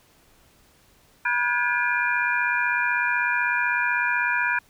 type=tone cluster; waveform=sine; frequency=972 / 1444 / 1596 / 1692 / 2404 Hz; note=B5 / F#6 / G6 / G#6 / D7; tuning=-28 / -43 / +31 / +32 / +40 cents; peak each=-27 dBFS; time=1.25-4.59 s; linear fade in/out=5 ms; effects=pink hiss -58 dBFS RMS until 4.69 s